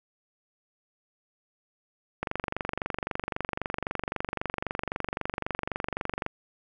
click train, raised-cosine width 0.5 ms, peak -14 dBFS, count 97, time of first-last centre 2.23-6.264 s, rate 23.8 Hz, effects none

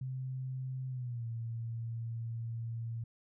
sine tone with pitch glide, 130 to 115.15 Hz, C3 to A#2, -11 to -21 cents, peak -36 dBFS, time 0.01-3.04 s, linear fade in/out 5 ms, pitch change -210 cents, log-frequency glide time 0.89-1.26 s, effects none

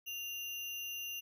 sine tone with sample-and-hold, 2794 Hz, F7, in tune, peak -39 dBFS, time 0.06-1.21 s, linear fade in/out 20 ms, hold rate 8820 Hz, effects none

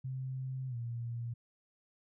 sine tone with pitch glide, 130.81 to 117.89 Hz, C3 to A#2, 0 to +20 cents, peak -36 dBFS, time 0.04-1.34 s, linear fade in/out 10 ms, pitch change -180 cents, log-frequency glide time 0.68-0.76 s, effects none

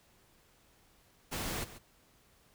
pink noise with echo, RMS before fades -37 dBFS, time 1.31-1.65 s, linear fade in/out 20 ms, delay 140 ms, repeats 1, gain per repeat -14 dB, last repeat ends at 1.79 s, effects pink hiss -66 dBFS RMS until 2.54 s

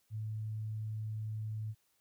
sine tone, 108.6 Hz, A2, 22 cents flat, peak -36 dBFS, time 0.1-1.75 s, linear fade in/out 50 ms, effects white hiss -75 dBFS RMS until 2 s

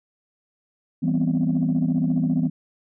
sine chord, C major seventh, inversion first, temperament equal, 164.81 / 196 / 246.9 / 261.6 Hz, E3 / G3 / B3 / C4, 0 / 0 / 0 / 0 cents, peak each -22 / -26 / -22 / -24 dBFS, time 1.02-2.5 s, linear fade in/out 20 ms, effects tanh soft clip ceiling -13 dBFS

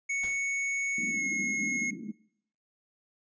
square tone with pitch glide, 2217 to 2166 Hz, C#7 to C#7, 0 to -41 cents, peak -29 dBFS, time 0.09-1.91 s, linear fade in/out 10 ms, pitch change -41 cents, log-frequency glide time 1.08-1.24 s
pink noise with exponential decay, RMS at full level -44 dBFS, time 0.23-0.53 s, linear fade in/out 5 ms, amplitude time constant 65 ms
pink band-pass noise, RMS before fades -39 dBFS, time 0.98-2.12 s, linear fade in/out 5 ms, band 190 to 300 Hz, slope 48 dB/octave
effects noise-tail reverb RT60 0.7 s tail -22 dB re dry + resampled to 16000 Hz

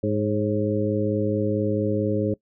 harmonic tone with a mistuned harmonic, 104.5 Hz, G#2, 11 cents sharp, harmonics 1 / 2 / 3 / 4 / 5, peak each -27 / -27 / -27 / -27 / -27 dBFS, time 0.03-2.34 s, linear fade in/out 5 ms, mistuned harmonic 5, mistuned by +45 cents, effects noise-tail reverb RT60 0.1 s tail -22 dB re dry

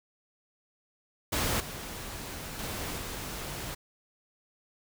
pink noise with level steps, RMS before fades -29 / -40 / -36 / -38 dBFS, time 1.32-3.75 s, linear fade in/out 10 ms, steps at 1.6 / 2.59 / 2.98 s, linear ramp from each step 2 ms, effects none

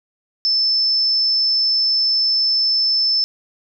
sine tone, 5274 Hz, E8, in tune, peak -14 dBFS, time 0.45-3.24 s, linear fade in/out 0 ms, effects none

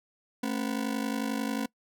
40% pulse ring-modulated tone, 246.9 Hz, B3, in tune, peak -25 dBFS, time 0.43-1.66 s, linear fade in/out 2 ms, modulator 25.6 Hz, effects noise-tail reverb RT60 0.1 s tail -23 dB re dry

